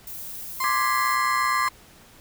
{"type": "noise", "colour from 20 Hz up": "violet", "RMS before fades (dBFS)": -36, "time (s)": [0.07, 1.15], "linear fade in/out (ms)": 2}
{"type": "tone", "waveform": "35% pulse", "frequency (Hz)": 1046.5, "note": "C6", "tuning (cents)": 0, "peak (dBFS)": -22, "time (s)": [0.6, 1.69], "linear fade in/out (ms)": 5}
{"type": "chord", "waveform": "sine", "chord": "G# diminished", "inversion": "second", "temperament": "equal", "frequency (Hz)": [1174.7, 1661.2, 1975.5], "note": ["D6", "G#6", "B6"], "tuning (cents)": [0, 0, 0], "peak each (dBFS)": [-24, -30, -30], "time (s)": [0.64, 1.68], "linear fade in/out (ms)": 0}
{"effects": ["pink hiss -51 dBFS RMS until 2.2 s"]}